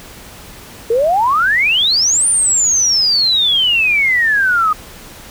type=exponential two-way sweep; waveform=sine; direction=up then down; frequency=439.9 to 9397 to 1225 Hz; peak=-10 dBFS; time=0.9-4.73 s; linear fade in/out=5 ms; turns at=2.28 s; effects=pink hiss -36 dBFS RMS until 5.3 s